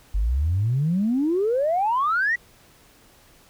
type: exponential sweep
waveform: sine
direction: up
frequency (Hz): 46.33 to 1975.5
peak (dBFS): -18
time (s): 0.14-2.36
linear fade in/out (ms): 10
effects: tanh soft clip ceiling -14 dBFS + pink hiss -54 dBFS RMS until 3.49 s